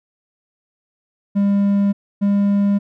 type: tone pair in turn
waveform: triangle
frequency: 200.5 / 201.3 Hz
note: G3 / G3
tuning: +39 / +46 cents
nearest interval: unison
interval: 7 cents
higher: second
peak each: -11 dBFS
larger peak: neither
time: 1.35-1.93 / 2.21-2.79 s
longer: neither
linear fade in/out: 20 ms
effects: none